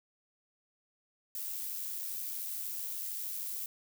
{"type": "noise with amplitude modulation", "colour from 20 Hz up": "violet", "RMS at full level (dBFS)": -37, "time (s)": [1.35, 3.66], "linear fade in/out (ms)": 2, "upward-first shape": "sine", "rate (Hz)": 92.9, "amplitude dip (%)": 35, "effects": []}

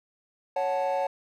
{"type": "chord", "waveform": "triangle", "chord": "F# minor", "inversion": "second", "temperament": "equal with one note detuned", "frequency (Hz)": [554.4, 740, 875.4], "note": ["C#5", "F#5", "A5"], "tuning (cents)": [0, 0, -9], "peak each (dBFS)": [-25, -27, -28], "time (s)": [0.56, 1.07], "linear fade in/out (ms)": 5, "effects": ["tanh soft clip ceiling -17 dBFS"]}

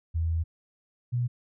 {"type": "tone pair in turn", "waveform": "sine", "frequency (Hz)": [82.1, 121.77], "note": ["E2", "B2"], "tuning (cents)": [-6, -24], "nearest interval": "perfect fifth", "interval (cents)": 682, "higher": "second", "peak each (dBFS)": -24, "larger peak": "neither", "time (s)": [[0.14, 0.44], [1.12, 1.28]], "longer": "first", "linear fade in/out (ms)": 20, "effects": []}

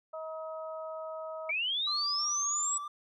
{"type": "harmonic tone", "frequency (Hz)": 317.9, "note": "D#4", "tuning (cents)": 37, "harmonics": [2, 3, 4], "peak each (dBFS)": [-38, -48, -44], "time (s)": [0.13, 1.51], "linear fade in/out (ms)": 10}
{"type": "linear sweep", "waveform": "sine", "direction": "up", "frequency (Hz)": [2220, 7902], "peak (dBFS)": -29, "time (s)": [1.49, 2.78], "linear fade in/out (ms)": 5}
{"type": "tone with vibrato", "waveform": "triangle", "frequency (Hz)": 1174.7, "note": "D6", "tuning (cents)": 0, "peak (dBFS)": -35, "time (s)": [1.87, 2.88], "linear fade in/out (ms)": 5, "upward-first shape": "square", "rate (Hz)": 3.1, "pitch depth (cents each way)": 20}
{"effects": []}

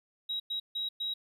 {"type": "tone bursts at uneven times", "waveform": "triangle", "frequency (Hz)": 3835, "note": "A#7", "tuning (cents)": 48, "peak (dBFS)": -28, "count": 4, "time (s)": [[0.29, 0.4], [0.5, 0.6], [0.75, 0.89], [1, 1.14]], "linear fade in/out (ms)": 10, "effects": ["tanh soft clip ceiling -29 dBFS"]}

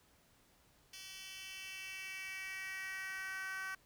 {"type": "tone with high-pass filter sweep", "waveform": "10% pulse", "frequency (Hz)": 381, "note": "G4", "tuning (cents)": -49, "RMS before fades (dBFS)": -45, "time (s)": [0.93, 3.75], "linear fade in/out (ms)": 5, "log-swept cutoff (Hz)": [3600, 1400], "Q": 3.4, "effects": ["pink hiss -69 dBFS RMS until 3.85 s"]}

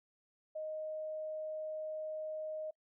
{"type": "tone", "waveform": "sine", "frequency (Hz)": 622.3, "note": "D#5", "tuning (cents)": 0, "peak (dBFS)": -38, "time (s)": [0.55, 2.71], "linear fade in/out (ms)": 10, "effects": ["noise-tail reverb RT60 0.1 s tail -26 dB re dry"]}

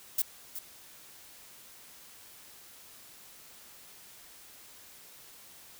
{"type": "noise with echo", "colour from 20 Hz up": "violet", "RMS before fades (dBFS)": -27, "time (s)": [0.18, 0.22], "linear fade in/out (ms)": 5, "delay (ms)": 370, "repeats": 1, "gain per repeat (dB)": -11, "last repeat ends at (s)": 0.59, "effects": ["white hiss -53 dBFS RMS until 5.79 s"]}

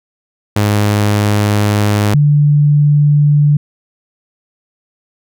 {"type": "tone pair in turn", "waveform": ["sawtooth", "sine"], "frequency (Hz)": [103.83, 146.84], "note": ["G#2", "D3"], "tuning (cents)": [0, 0], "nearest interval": "tritone", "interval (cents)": 600, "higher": "second", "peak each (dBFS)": -6, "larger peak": "neither", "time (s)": [[0.56, 2.14], [2.14, 3.57]], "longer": "first", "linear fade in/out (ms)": 5, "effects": []}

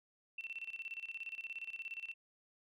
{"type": "tone with tremolo", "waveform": "sine", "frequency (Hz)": 2691, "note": "E7", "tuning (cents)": 35, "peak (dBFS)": -40, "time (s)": [0.38, 2.14], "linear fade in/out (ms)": 5, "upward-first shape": "square", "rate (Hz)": 17, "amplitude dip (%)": 80, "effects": []}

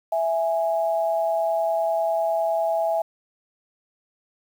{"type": "tone pair together", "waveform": "sine", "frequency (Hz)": [659.3, 829.5], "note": ["E5", "G#5"], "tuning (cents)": [0, -2], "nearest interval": "major third", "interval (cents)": 398, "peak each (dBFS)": [-21, -26], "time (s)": [0.12, 3.02], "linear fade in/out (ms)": 5, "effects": ["8-bit"]}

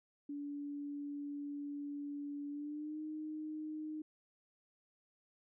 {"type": "tone with pitch glide", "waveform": "sine", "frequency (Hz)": [287.7, 308.3], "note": ["D4", "D#4"], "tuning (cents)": [-36, -16], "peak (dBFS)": -40, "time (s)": [0.29, 4.02], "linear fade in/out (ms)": 5, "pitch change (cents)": 120, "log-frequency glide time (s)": [2.49, 3], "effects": []}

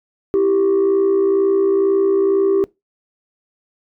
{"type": "tone pair together", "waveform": "sine", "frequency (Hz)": [329.6, 391.7], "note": ["E4", "G4"], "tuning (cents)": [0, -1], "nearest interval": "minor third", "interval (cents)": 299, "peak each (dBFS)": [-18, -11], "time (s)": [0.34, 2.64], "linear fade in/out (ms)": 0, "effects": ["noise-tail reverb RT60 0.2 s tail -24 dB re dry", "tanh soft clip ceiling -10 dBFS"]}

